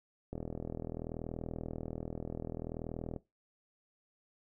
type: click train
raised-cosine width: 2 ms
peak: -26 dBFS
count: 116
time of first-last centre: 0.33-3.163 s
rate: 40.6 Hz
effects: noise-tail reverb RT60 0.2 s tail -17 dB re dry